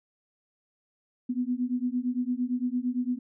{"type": "beating tone pair", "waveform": "sine", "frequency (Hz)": [243.9, 252.7], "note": ["B3", "B3"], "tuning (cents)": [-21, 40], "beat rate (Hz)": 8.8, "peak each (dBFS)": -29, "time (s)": [1.29, 3.19], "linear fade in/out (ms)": 10, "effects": []}